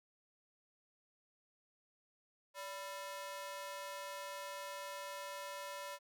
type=ring-modulated tone; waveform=sawtooth; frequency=784 Hz; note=G5; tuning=in tune; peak=-37 dBFS; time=2.54-5.99 s; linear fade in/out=50 ms; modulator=208 Hz; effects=none